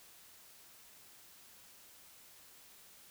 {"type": "silence", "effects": ["white hiss -59 dBFS RMS until 3.1 s"]}